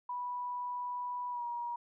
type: tone with pitch glide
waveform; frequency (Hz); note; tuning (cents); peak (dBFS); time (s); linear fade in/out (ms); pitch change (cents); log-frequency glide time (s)
sine; 983 to 953.9; B5 to A#5; -8 to +40; -35; 0.09-1.76; 5; -52; 1.3-1.44
effects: none